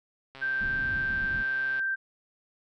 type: click train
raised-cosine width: 0.3 ms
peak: -29 dBFS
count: 196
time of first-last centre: 0.35-1.794 s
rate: 135 Hz
type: tone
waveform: sine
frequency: 1568 Hz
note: G6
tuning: in tune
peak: -26 dBFS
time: 0.41-1.96 s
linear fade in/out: 20 ms
type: low-pass noise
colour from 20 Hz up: pink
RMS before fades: -39 dBFS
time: 0.6-1.44 s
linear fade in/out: 20 ms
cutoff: 270 Hz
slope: 24 dB/octave
effects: none